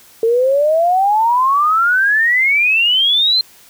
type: exponential sweep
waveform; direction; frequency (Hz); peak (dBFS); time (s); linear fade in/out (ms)
sine; up; 445.1 to 4186; -10; 0.23-3.41; 2
effects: white hiss -45 dBFS RMS until 3.69 s